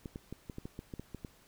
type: clicks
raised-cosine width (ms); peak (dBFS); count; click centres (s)
3; -28; 11; 0.058 / 0.159 / 0.326 / 0.498 / 0.584 / 0.655 / 0.791 / 0.938 / 0.996 / 1.147 / 1.248
effects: pink hiss -63 dBFS RMS until 1.47 s